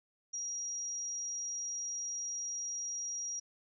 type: tone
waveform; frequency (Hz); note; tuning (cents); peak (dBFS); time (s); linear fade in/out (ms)
sine; 5710; F8; +37; -36; 0.33-3.4; 10
effects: none